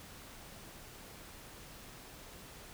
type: silence
effects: pink hiss -52 dBFS RMS until 2.73 s